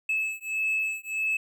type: beating tone pair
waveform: triangle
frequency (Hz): 2601 / 2602.6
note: E7 / E7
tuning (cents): -24 / -23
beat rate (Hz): 1.6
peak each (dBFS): -27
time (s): 0.09-1.37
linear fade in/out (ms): 5
effects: tanh soft clip ceiling -17 dBFS